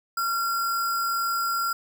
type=tone with sample-and-hold; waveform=sine; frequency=1371 Hz; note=F6; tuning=32 cents flat; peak=-23 dBFS; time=0.17-1.73 s; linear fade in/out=5 ms; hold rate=6300 Hz; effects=none